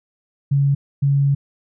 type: tone pair in turn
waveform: sine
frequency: 140 / 140 Hz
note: C#3 / C#3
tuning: +18 / +18 cents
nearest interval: unison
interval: 0 cents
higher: neither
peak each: -13 dBFS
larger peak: neither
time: 0.51-0.75 / 1.02-1.35 s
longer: second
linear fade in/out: 10 ms
effects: none